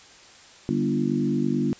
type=harmonic tone with a mistuned harmonic; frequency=49 Hz; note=G1; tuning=in tune; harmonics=3 / 4 / 5 / 6 / 7; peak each=-29 / -28 / -25 / -28 / -29 dBFS; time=0.69-1.73 s; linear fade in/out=0 ms; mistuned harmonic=5; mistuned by=-18 cents; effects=white hiss -49 dBFS RMS until 1.79 s + resampled to 16000 Hz